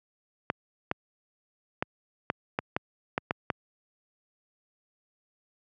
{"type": "clicks", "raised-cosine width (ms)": 0.5, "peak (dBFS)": -11, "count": 9, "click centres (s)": [0.501, 0.914, 1.825, 2.301, 2.589, 2.765, 3.179, 3.309, 3.502], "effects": ["high-pass 100 Hz 12 dB/octave"]}